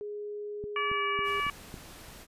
sine tone with pitch glide, 415.3 to 404.4 Hz, G#4 to G#4, 0 to -46 cents, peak -35 dBFS, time 0.01-1.4 s, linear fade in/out 0 ms, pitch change -46 cents, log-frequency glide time 0.84-1.04 s
click train, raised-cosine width 3 ms, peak -28 dBFS, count 5, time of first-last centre 0.64-1.742 s, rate 3.63 Hz
harmonic tone, 576 Hz, D5, 34 cents flat, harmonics 2 / 3 / 4 / 5, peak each -30 / -38 / -33 / -38 dBFS, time 0.76-1.5 s, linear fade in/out 2 ms
pink noise, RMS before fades -48 dBFS, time 1.23-2.27 s, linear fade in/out 50 ms
effects resampled to 32000 Hz

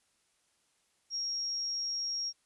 sine tone, 5588 Hz, F8, in tune, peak -32 dBFS, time 1.1-2.33 s, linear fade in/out 50 ms, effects white hiss -73 dBFS RMS until 2.45 s + resampled to 24000 Hz

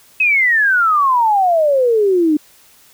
sine exponential sweep, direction down, 2584 to 293.7 Hz, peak -10 dBFS, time 0.2-2.37 s, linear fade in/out 5 ms, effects white hiss -48 dBFS RMS until 2.93 s

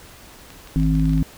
clicks, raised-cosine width 0.2 ms, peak -24 dBFS, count 10, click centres 0.504 / 0.674 / 0.799 / 0.832 / 0.953 / 0.997 / 1.056 / 1.095 / 1.134 / 1.179 s
harmonic tone, 52.9 Hz, G#1, 33 cents sharp, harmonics 1 / 3 / 5, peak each -20 / -18 / -21 dBFS, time 0.76-1.23 s, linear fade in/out 0 ms
effects pink hiss -44 dBFS RMS until 1.37 s

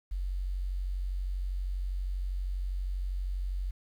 sine tone with quantisation, 46.25 Hz, F#1, in tune, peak -30 dBFS, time 0.11-3.71 s, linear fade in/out 10 ms, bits 10, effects none

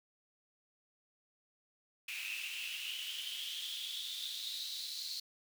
pink noise with high-pass filter sweep, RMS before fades -42 dBFS, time 2.08-5.2 s, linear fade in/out 5 ms, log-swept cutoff 2500 to 4300 Hz, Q 8.7, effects none

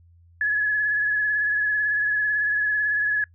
sine tone with vibrato, 1696 Hz, G#6, 36 cents sharp, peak -19 dBFS, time 0.41-3.24 s, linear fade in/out 2 ms, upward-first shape sine, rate 18 Hz, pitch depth 28 cents each way, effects noise-tail reverb RT60 0.1 s tail -23 dB re dry + added 85 Hz sine -51 dBFS peak until 3.34 s

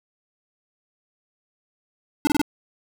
square tone bursts, 293.7 Hz, D4, in tune, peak -17 dBFS, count 4, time 2.25-2.415 s, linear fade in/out 0 ms, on 21 ms, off 27 ms, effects none

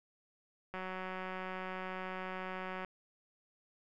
click train, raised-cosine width 0.5 ms, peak -27 dBFS, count 393, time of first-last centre 0.74-2.848 s, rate 186 Hz, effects none

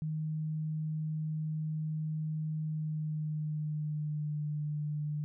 sine tone with pitch glide, 155.56 to 149.57 Hz, D#3 to D3, 0 to +32 cents, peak -32 dBFS, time 0.02-5.24 s, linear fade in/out 0 ms, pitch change -68 cents, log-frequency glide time 2.63-4.48 s, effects none

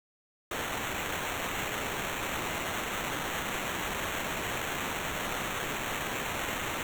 blue noise with sample-and-hold, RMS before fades -34 dBFS, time 0.51-6.83 s, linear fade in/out 2 ms, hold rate 4900 Hz, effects none

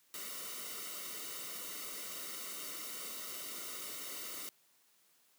white noise with comb filter, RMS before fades -44 dBFS, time 0.14-4.49 s, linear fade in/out 0 ms, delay 1.2 ms, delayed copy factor -0.75, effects white hiss -70 dBFS RMS until 5.38 s + high-pass 150 Hz 12 dB/octave

